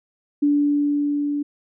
sine tone with level ramp, 290.1 Hz, D4, 21 cents flat, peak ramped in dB -14 to -21 dBFS, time 0.42-1.43 s, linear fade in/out 10 ms, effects none

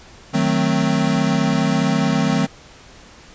square chord, D# diminished seventh, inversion none, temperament equal, 155.56 / 185 / 220 / 261.6 Hz, D#3 / F#3 / A3 / C4, 0 / 0 / 0 / 0 cents, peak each -22 dBFS, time 0.33-2.47 s, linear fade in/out 20 ms, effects pink hiss -44 dBFS RMS until 3.34 s + resampled to 16000 Hz

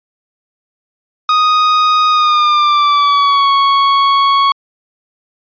45% pulse tone with pitch glide, 1244.5 to 1108.7 Hz, D#6 to C#6, 0 to 0 cents, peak -8 dBFS, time 1.29-4.52 s, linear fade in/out 2 ms, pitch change -200 cents, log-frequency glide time 2.09-3.51 s, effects resampled to 11025 Hz

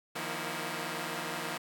5% pulse tone cluster, 154.9 / 175.1 / 235.4 / 325.1 Hz, D#3 / F3 / A#3 / E4, -7 / +5 / +17 / -24 cents, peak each -29 dBFS, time 0.15-1.58 s, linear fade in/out 10 ms, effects none

